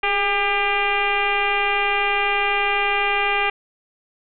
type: tone with frequency modulation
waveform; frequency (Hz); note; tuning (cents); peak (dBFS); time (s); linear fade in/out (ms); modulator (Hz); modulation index
sine; 1600; G6; +35; -17; 0.03-3.5; 5; 396; 3
effects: none